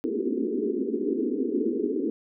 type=band-pass noise; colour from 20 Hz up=white; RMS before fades=-27 dBFS; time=0.04-2.1 s; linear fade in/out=0 ms; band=220 to 440 Hz; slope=96 dB/octave; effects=none